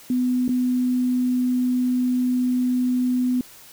sine tone with dropouts, 250.4 Hz, B3, 24 cents sharp, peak -18 dBFS, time 0.1-3.41 s, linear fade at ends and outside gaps 2 ms, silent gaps 0.48-0.491 s, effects white hiss -46 dBFS RMS until 3.72 s

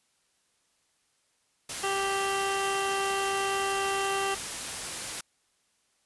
white noise, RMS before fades -35 dBFS, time 1.69-5.21 s, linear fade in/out 5 ms
harmonic tone, 392 Hz, G4, in tune, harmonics 1 / 2 / 3 / 4 / 5 / 7 / 8, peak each -32 / -32 / -33 / -39 / -39 / -37 / -40 dBFS, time 1.83-4.35 s, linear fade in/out 10 ms
effects white hiss -71 dBFS RMS until 6.05 s + resampled to 24000 Hz

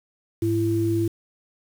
sine tone pair together, 105.7 / 335.6 Hz, G#2 / E4, +31 / +31 cents, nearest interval octave + minor sixth, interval 2000 cents, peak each -24 / -21 dBFS, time 0.42-1.08 s, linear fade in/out 5 ms, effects 7-bit

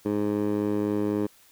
15% pulse tone with band-pass filter, 103.83 Hz, G#2, in tune, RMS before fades -26 dBFS, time 0.05-1.27 s, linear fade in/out 10 ms, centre 370 Hz, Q 1.4, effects white hiss -57 dBFS RMS until 1.51 s

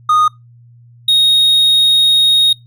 triangle tone pair in turn, 1235 / 3738 Hz, D#6 / A#7, -13 / +4 cents, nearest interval octave + perfect fifth, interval 1917 cents, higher second, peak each -6 / -6 dBFS, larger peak neither, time 0.09-0.28 / 1.08-2.53 s, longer second, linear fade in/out 5 ms, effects noise-tail reverb RT60 0.2 s tail -24 dB re dry + added 119 Hz sine -40 dBFS peak until 2.66 s

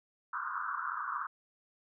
white band-pass noise, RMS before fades -37 dBFS, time 0.33-1.27 s, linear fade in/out 5 ms, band 1000 to 1500 Hz, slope 96 dB/octave, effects none

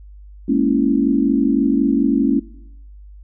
sine chord, A# half-diminished seventh, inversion third, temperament equal, 207.7 / 233.1 / 277.2 / 329.6 Hz, G#3 / A#3 / C#4 / E4, 0 / 0 / 0 / 0 cents, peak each -21 / -19 / -16 / -22 dBFS, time 0.48-2.4 s, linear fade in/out 10 ms, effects noise-tail reverb RT60 0.8 s tail -20 dB re dry + added 50 Hz sine -37 dBFS peak until 3.23 s

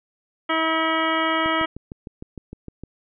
harmonic tone, 321.9 Hz, E4, 41 cents flat, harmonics 1 / 2 / 3 / 4 / 5 / 6 / 7 / 9 / 10, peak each -26 / -27 / -28 / -24 / -34 / -28 / -30 / -32 / -32 dBFS, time 0.49-1.66 s, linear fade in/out 10 ms
click train, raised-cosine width 3 ms, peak -22 dBFS, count 10, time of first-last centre 1.46-2.836 s, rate 6.54 Hz
effects none

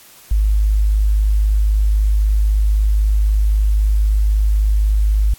sine tone, 51.91 Hz, G#1, in tune, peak -11 dBFS, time 0.31-5.34 s, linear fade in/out 5 ms, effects white hiss -44 dBFS RMS until 5.38 s + AAC 64 kbps

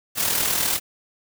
white noise with amplitude modulation, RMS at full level -20 dBFS, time 0.15-0.8 s, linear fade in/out 50 ms, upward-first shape sine, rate 39.8 Hz, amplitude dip 50%, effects none

